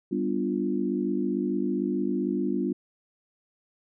sine chord, G dominant seventh, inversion none, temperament equal, 196 / 246.9 / 293.7 / 349.2 Hz, G3 / B3 / D4 / F4, 0 / 0 / 0 / 0 cents, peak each -30 dBFS, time 0.11-2.73 s, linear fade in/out 10 ms, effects none

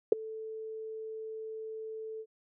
sine tone with ADSR envelope, 440 Hz, A4, in tune, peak -14 dBFS, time 0.12-2.26 s, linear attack 4 ms, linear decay 9 ms, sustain -24 dB, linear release 58 ms, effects none

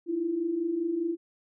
sine tone pair together, 313.2 / 338.2 Hz, D#4 / E4, +11 / +44 cents, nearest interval minor second, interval 133 cents, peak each -34 / -27 dBFS, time 0.06-1.17 s, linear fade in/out 50 ms, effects none

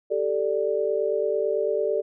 sine chord, G suspended second, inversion none, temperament just, 392 / 441 / 588 Hz, G4 / A4 / D5, 0 / +4 / +2 cents, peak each -27 / -25 / -26 dBFS, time 0.1-2.02 s, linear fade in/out 20 ms, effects none

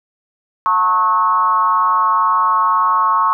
sine tone with frequency modulation, 1092 Hz, C#6, 26 cents flat, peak -11 dBFS, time 0.66-3.33 s, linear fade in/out 0 ms, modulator 193 Hz, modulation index 0.85, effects none

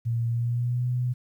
sine tone with pitch glide, 116.54 to 124.19 Hz, A#2 to B2, 0 to +10 cents, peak -23 dBFS, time 0.05-1.14 s, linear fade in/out 20 ms, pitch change +110 cents, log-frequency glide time 0.27-0.87 s, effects 10-bit

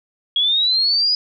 sine linear sweep, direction up, 3289 to 4978 Hz, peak -14 dBFS, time 0.36-1.15 s, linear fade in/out 2 ms, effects none

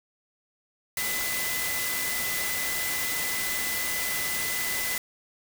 sine tone in noise, 2010 Hz, B6, 30 cents sharp, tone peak -32 dBFS, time 0.97-4.98 s, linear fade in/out 2 ms, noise white, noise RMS -30 dBFS, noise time 0.97-4.98 s, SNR -5 dB, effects none

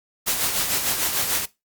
white noise with tremolo, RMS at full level -21 dBFS, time 0.26-1.46 s, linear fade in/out 20 ms, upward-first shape sine, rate 6.7 Hz, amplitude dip 50%, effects noise-tail reverb RT60 0.2 s tail -18 dB re dry + Opus 48 kbps

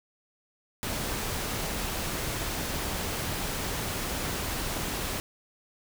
pink noise, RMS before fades -32 dBFS, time 0.83-5.2 s, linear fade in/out 0 ms, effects none

